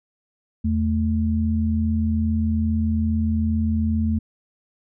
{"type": "tone pair together", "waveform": "sine", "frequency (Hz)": [82.41, 220], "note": ["E2", "A3"], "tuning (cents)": [0, 0], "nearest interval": "octave + perfect fourth", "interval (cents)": 1700, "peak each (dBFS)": [-21, -21], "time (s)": [0.64, 4.19], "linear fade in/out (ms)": 10, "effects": []}